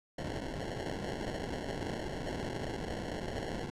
violet noise with sample-and-hold, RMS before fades -38 dBFS, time 0.18-3.7 s, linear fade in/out 5 ms, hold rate 1225 Hz, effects low-pass 7000 Hz 12 dB/octave

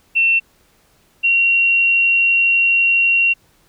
sine tone pair in turn, 2700 / 2746 Hz, E7 / F7, +41 / -30 cents, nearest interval unison, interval 29 cents, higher second, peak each -11 dBFS, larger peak neither, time 0.15-0.4 / 1.23-3.34 s, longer second, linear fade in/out 20 ms, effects pink hiss -56 dBFS RMS until 3.68 s

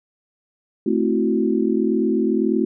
sine chord, F# half-diminished seventh, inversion first, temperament equal, 220 / 261.6 / 329.6 / 370 Hz, A3 / C4 / E4 / F#4, 0 / 0 / 0 / 0 cents, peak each -21 / -23 / -22 / -22 dBFS, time 0.86-2.65 s, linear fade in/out 5 ms, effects none

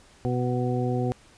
harmonic tone, 124.2 Hz, B2, 10 cents sharp, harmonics 1 / 2 / 3 / 4 / 6, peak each -26 / -29 / -31 / -32 / -34 dBFS, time 0.25-1.12 s, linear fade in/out 0 ms, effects pink hiss -55 dBFS RMS until 1.37 s + resampled to 22050 Hz

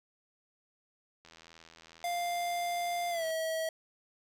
click train, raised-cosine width 0.2 ms, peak -36 dBFS, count 170, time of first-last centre 1.25-3.306 s, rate 82.2 Hz
square tone with pitch glide, 698.5 to 644.2 Hz, F5 to E5, 0 to -40 cents, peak -32 dBFS, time 2.04-3.69 s, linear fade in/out 2 ms, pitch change -140 cents, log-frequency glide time 3.1-3.25 s
effects none

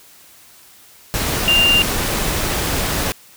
sine tone in noise, 2794 Hz, F7, in tune, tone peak -11 dBFS, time 1.48-1.82 s, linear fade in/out 0 ms, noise pink, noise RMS -20 dBFS, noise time 1.14-3.12 s, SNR +6 dB, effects white hiss -46 dBFS RMS until 3.36 s

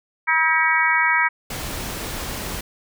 harmonic tone, 320.5 Hz, E4, 49 cents flat, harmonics 3 / 4 / 5 / 6 / 7, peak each -22 / -24 / -22 / -21 / -21 dBFS, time 0.27-1.29 s, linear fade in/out 20 ms
pink noise, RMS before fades -29 dBFS, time 1.5-2.61 s, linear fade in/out 5 ms
effects none

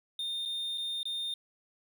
triangle tone with dropouts, 3640 Hz, A#7, 42 cents flat, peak -31 dBFS, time 0.19-1.34 s, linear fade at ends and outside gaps 2 ms, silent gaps 0.453-0.457 / 0.776-0.78 / 1.031-1.054 s, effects none

